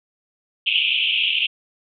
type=band-pass noise; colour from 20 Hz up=pink; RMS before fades=-20 dBFS; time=0.66-1.47 s; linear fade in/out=10 ms; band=2500 to 3300 Hz; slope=96 dB/octave; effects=none